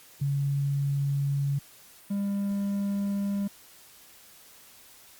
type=tone pair in turn; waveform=sine / triangle; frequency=140.3 / 200.2 Hz; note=C#3 / G3; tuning=+21 / +37 cents; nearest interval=tritone; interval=616 cents; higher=second; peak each=-24 dBFS; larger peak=neither; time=0.21-1.59 / 2.1-3.48 s; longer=neither; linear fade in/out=10 ms; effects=white hiss -53 dBFS RMS until 5.19 s + Opus 48 kbps